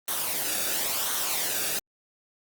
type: noise with flanger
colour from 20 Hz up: white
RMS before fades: -28 dBFS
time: 0.08-1.79 s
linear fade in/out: 2 ms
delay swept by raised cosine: 0.41 to 0.98 ms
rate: 0.96 Hz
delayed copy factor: -0.55
effects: Opus 24 kbps